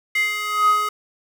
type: tone with high-pass filter sweep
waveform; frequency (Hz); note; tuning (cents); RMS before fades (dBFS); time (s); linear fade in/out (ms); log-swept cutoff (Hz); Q
square; 420; G#4; +19; -20; 0.15-0.89; 5; 2200 to 1000; 8.4
effects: none